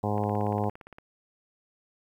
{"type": "harmonic tone", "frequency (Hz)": 103.83, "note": "G#2", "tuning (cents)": 0, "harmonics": [1, 2, 3, 4, 5, 6, 7, 8, 9, 10], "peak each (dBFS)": [-30, -32, -37, -34, -35, -39, -34, -35, -39, -42], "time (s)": [0.03, 0.7], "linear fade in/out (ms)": 10}
{"type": "click train", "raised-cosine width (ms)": 0.5, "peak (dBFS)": -30, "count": 15, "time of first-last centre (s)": [0.18, 0.985], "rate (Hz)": 17.4}
{"effects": ["10-bit"]}